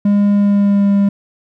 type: tone with pitch glide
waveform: triangle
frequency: 203.4 to 200.1 Hz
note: G#3 to G3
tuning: -36 to +36 cents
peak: -7 dBFS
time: 0.05-1.09 s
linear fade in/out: 5 ms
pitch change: -28 cents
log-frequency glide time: 0.33-0.91 s
effects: none